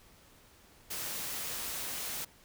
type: noise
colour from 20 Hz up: white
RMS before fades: -38 dBFS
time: 0.9-2.25 s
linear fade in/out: 10 ms
effects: pink hiss -60 dBFS RMS until 2.44 s